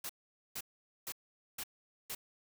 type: noise bursts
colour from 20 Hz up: white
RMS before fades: -41 dBFS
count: 5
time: 0.04-2.15 s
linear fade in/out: 5 ms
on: 54 ms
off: 460 ms
effects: none